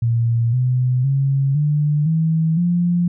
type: tone with pitch steps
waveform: sine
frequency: 116.54 / 126.36 / 137 / 148.54 / 161.05 / 174.61 Hz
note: A#2 / B2 / C#3 / D3 / E3 / F3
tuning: 0 / +40 / -20 / +20 / -40 / 0 cents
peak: -14 dBFS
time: 0.02-3.08 s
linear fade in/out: 5 ms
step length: 510 ms
effects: none